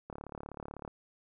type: click train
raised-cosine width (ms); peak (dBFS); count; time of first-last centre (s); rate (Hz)
1; -28; 29; 0.1-0.878; 36
effects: none